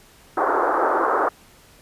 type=band-pass noise; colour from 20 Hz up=white; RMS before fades=-20 dBFS; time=0.37-1.29 s; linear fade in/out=5 ms; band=310 to 1400 Hz; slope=48 dB/octave; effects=pink hiss -51 dBFS RMS until 1.81 s + resampled to 32000 Hz